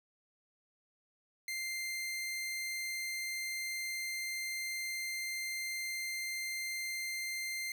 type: tone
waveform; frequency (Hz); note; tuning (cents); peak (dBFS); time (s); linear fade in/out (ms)
sawtooth; 2093; C7; 0; -33; 1.48-7.72; 2
effects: none